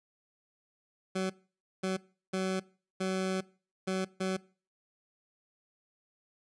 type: tone bursts at uneven times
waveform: 20% pulse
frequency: 188.4 Hz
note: F#3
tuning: 32 cents sharp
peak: -25 dBFS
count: 6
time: 1.15-1.3 / 1.83-1.97 / 2.33-2.6 / 3-3.41 / 3.87-4.05 / 4.2-4.37 s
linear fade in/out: 10 ms
effects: noise-tail reverb RT60 0.4 s tail -22 dB re dry + resampled to 22050 Hz